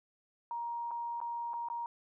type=tone with dropouts; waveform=sine; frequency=941 Hz; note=A#5; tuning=16 cents sharp; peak=-35 dBFS; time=0.51-1.86 s; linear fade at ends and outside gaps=1 ms; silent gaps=0.909-0.914 / 1.203-1.214 / 1.534-1.539 / 1.686-1.7 s; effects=none